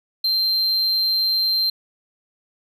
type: tone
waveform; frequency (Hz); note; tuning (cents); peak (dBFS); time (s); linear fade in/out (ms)
triangle; 4146; C8; -17; -16; 0.24-1.7; 5
effects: none